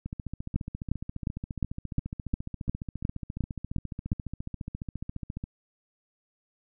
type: two click trains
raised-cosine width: 5 ms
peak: -22 / -14 dBFS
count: 79 / 11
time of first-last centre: 0.06-5.439 / 0.56-4.119 s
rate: 14.5 / 2.81 Hz
effects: none